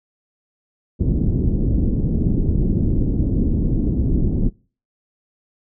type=low-pass noise; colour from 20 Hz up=pink; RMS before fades=-18 dBFS; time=0.99-4.5 s; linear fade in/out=20 ms; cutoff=320 Hz; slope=24 dB/octave; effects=noise-tail reverb RT60 0.4 s tail -25 dB re dry